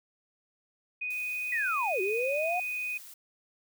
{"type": "tone", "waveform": "sine", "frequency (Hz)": 2489, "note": "D#7", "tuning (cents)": 0, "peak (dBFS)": -31, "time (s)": [1.01, 2.98], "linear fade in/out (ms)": 10}
{"type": "noise", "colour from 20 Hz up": "blue", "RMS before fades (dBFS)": -48, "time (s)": [1.1, 3.14], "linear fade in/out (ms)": 5}
{"type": "linear two-way sweep", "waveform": "sine", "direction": "down then up", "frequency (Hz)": [1995, 363, 738], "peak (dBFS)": -28, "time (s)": [1.52, 2.6], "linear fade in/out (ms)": 5, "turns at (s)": 2.01}
{"effects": []}